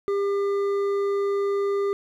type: tone with hard clipping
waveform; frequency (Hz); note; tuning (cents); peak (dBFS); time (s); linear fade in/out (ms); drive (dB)
sine; 400; G4; +35; -23; 0.08-1.93; 0; 7
effects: none